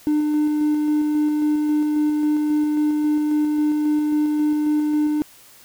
triangle tone with tremolo, 300.7 Hz, D4, 41 cents sharp, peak -13 dBFS, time 0.07-5.22 s, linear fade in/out 0 ms, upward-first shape square, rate 3.7 Hz, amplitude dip 25%, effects tanh soft clip ceiling -10 dBFS + white hiss -48 dBFS RMS until 5.64 s

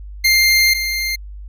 25% pulse tone pair in turn, 2104 / 2104 Hz, C7 / C7, +9 / +9 cents, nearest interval unison, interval 0 cents, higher neither, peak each -7 / -15 dBFS, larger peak first, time 0.24-0.74 / 0.74-1.16 s, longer first, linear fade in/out 10 ms, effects added 50 Hz sine -30 dBFS peak until 1.48 s

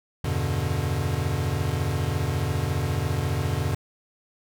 square chord, E minor seventh, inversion none, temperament equal with one note detuned, 83.41 / 98 / 123.47 / 146.83 Hz, E2 / G2 / B2 / D3, +21 / 0 / 0 / 0 cents, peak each -30 dBFS, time 0.24-3.75 s, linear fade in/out 5 ms, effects none

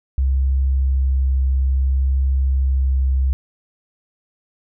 sine tone with vibrato, 66.4 Hz, C2, 26 cents sharp, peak -14 dBFS, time 0.18-3.33 s, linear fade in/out 0 ms, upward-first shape triangle, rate 0.6 Hz, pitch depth 10 cents each way, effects none

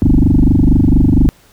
sine tone with frequency modulation, 111.2 Hz, A2, 19 cents sharp, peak -5 dBFS, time 0.02-1.29 s, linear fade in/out 0 ms, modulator 24.3 Hz, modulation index 7.8, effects tanh soft clip ceiling -2 dBFS + pink hiss -48 dBFS RMS until 1.52 s

